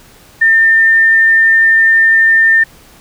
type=tone; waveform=sine; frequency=1803 Hz; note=A6; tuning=42 cents sharp; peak=-5 dBFS; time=0.41-2.64 s; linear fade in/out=10 ms; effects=pink hiss -42 dBFS RMS until 3 s